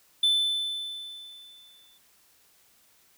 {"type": "tone with exponential decay", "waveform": "triangle", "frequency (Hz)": 3520, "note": "A7", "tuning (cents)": 0, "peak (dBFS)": -17, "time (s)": [0.23, 1.98], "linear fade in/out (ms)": 5, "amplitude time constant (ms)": 380, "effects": ["white hiss -62 dBFS RMS until 3.17 s"]}